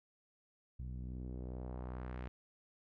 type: tone with low-pass filter sweep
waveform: sawtooth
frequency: 62.4 Hz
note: B1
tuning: 19 cents sharp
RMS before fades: -44 dBFS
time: 0.79-2.28 s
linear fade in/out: 0 ms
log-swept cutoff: 130 to 2400 Hz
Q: 1.2
effects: none